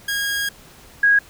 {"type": "tone pair in turn", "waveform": ["sawtooth", "sine"], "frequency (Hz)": [1635, 1646.4], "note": ["G#6", "G#6"], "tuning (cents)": [-28, -16], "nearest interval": "unison", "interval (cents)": 12, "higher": "second", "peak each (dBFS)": [-17, -11], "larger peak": "second", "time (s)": [[0.08, 0.49], [1.03, 1.19]], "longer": "first", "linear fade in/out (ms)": 5, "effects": ["pink hiss -46 dBFS RMS until 1.29 s"]}